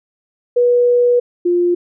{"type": "tone pair in turn", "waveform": "sine", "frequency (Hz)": [486.5, 351], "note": ["B4", "F4"], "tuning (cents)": [-26, 9], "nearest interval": "tritone", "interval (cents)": 565, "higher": "first", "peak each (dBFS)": [-9, -11], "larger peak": "first", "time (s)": [[0.56, 1.2], [1.45, 1.75]], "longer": "first", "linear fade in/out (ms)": 10, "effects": []}